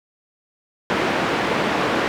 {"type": "band-pass noise", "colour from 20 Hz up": "pink", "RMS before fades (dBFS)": -21, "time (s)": [0.9, 2.08], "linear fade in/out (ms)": 0, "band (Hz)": [230, 2400], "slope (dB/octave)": 12, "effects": []}